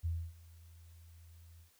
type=tone with ADSR envelope; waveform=sine; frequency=83.2 Hz; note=E2; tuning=17 cents sharp; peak=-31 dBFS; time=0.03-1.71 s; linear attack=25 ms; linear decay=270 ms; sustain=-23 dB; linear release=110 ms; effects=white hiss -69 dBFS RMS until 1.79 s